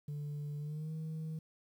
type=tone with pitch glide; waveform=sine; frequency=146.83 to 158.28 Hz; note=D3 to D#3; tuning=0 to +30 cents; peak=-35 dBFS; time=0.08-1.39 s; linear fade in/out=5 ms; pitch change=+130 cents; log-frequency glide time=0.59-0.92 s; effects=tanh soft clip ceiling -37 dBFS + 11-bit